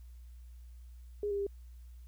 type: tone with pitch steps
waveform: sine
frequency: 412.7 / 401.9 / 399.6 Hz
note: G#4 / G4 / G4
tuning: -11 / +43 / +33 cents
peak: -31 dBFS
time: 1.23-1.467 s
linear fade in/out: 2 ms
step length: 79 ms
effects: added 60 Hz sine -48 dBFS peak until 2.07 s + white hiss -72 dBFS RMS until 2.07 s